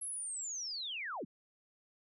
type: linear sweep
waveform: sine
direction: down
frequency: 11180 to 134.8 Hz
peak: -38 dBFS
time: 0.01-1.25 s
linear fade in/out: 10 ms
effects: none